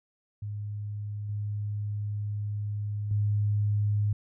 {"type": "tone with level steps", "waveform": "sine", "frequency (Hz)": 103.83, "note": "G#2", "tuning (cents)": 0, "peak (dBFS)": [-32, -29, -23], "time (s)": [0.42, 4.13], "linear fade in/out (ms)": 5, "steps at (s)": [1.29, 3.11], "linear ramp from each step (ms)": 2, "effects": []}